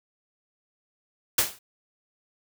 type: noise with exponential decay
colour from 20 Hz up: white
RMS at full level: -17 dBFS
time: 1.38-1.59 s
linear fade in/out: 5 ms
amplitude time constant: 45 ms
effects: none